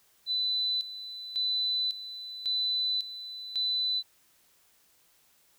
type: tone with tremolo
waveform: sine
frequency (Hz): 3999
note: B7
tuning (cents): +21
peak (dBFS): -26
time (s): 0.26-4.03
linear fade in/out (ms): 50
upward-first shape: square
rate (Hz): 0.91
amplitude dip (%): 75
effects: white hiss -65 dBFS RMS until 5.58 s

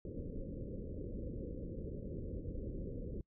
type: low-pass noise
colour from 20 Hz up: pink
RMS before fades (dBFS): -43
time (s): 0.05-3.21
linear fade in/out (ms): 2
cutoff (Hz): 550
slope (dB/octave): 96
effects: noise-tail reverb RT60 0.1 s tail -26 dB re dry

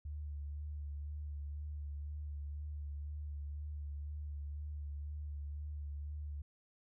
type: tone with vibrato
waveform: sine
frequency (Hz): 73.42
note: D2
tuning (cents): 0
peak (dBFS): -40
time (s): 0.05-6.42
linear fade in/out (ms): 5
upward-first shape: sine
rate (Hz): 2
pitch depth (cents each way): 29
effects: none

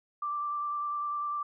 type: tone with vibrato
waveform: sine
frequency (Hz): 1174.7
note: D6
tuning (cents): 0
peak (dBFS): -30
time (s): 0.22-1.43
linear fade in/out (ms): 5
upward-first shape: square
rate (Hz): 10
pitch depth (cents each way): 10
effects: none

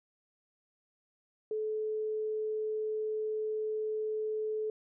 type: tone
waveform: sine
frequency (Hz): 432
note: A4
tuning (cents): -32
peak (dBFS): -31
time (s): 1.51-4.7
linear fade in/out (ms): 2
effects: none

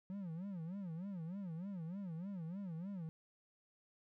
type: tone with vibrato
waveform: triangle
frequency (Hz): 180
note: F#3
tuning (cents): -47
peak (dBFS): -40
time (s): 0.1-3.09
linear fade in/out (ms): 0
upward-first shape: sine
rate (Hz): 3.3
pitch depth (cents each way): 210
effects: none

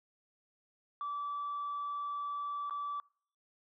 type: tone with dropouts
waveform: sine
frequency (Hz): 1157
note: D6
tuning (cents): -26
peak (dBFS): -34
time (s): 1.01-3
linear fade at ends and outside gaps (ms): 1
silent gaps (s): 2.697-2.708
effects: noise-tail reverb RT60 0.5 s tail -25 dB re dry + tanh soft clip ceiling -32 dBFS

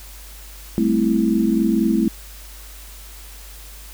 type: chord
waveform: sine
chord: A minor seventh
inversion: third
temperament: equal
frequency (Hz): 196 / 220 / 261.6 / 329.6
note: G3 / A3 / C4 / E4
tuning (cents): 0 / 0 / 0 / 0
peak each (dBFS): -23 / -18 / -23 / -20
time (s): 0.78-2.08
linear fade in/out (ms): 0
effects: added 50 Hz sine -38 dBFS peak until 3.93 s + white hiss -42 dBFS RMS until 3.93 s

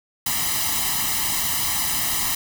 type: noise with comb filter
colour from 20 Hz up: white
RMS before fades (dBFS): -23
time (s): 0.26-2.35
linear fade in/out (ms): 5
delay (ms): 1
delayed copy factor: +0.85
effects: none

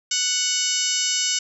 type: harmonic tone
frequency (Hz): 740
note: F#5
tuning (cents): 0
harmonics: 2 / 3 / 4 / 5 / 6 / 7 / 8 / 9 / 10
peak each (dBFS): -36 / -33 / -26 / -33 / -31 / -28 / -26 / -31 / -27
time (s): 0.11-1.39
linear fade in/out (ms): 5
effects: none

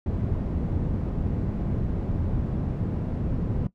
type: low-pass noise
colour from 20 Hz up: white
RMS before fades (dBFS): -27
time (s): 0.06-3.67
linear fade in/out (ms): 2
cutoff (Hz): 170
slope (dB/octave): 12
effects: noise-tail reverb RT60 0.1 s tail -17 dB re dry

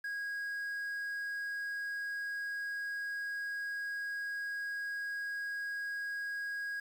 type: tone with quantisation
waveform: triangle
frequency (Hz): 1644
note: G#6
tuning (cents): -18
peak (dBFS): -34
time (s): 0.04-6.8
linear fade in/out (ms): 5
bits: 10
effects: none

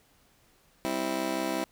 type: chord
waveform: 20% pulse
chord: C major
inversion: second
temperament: just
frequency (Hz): 196.22 / 261.6 / 327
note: G3 / C4 / E4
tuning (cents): +2 / 0 / -14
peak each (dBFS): -32 / -29 / -26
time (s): 0.85-1.64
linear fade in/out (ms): 0
effects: pink hiss -64 dBFS RMS until 1.71 s

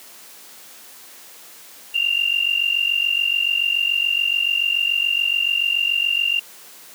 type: tone pair together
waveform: sine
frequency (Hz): 2764 / 2811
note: F7 / F7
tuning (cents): -19 / +11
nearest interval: unison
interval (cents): 30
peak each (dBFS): -20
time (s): 1.94-6.4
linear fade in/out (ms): 10
effects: white hiss -43 dBFS RMS until 6.94 s + high-pass 200 Hz 12 dB/octave

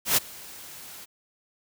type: noise with ADSR envelope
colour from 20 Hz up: white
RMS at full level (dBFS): -19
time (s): 0.05-1.06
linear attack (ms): 120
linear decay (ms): 19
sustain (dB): -24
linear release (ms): 28
effects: none

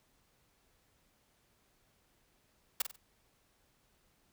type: noise with echo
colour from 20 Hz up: white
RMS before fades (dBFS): -30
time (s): 2.8-2.82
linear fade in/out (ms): 5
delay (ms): 47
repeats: 3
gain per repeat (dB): -9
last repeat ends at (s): 2.961
effects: pink hiss -72 dBFS RMS until 4.32 s

